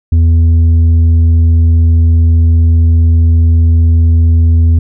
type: tone with tanh clipping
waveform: triangle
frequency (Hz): 82.41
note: E2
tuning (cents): 0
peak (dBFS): -5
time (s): 0.12-4.79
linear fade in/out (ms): 5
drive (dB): 9
effects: none